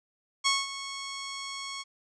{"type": "tone with ADSR envelope", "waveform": "10% pulse", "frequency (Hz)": 1100, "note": "C#6", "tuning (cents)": -14, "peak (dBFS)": -13, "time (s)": [0.44, 1.84], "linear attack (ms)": 24, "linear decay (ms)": 200, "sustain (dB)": -14, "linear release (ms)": 31, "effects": ["resampled to 22050 Hz"]}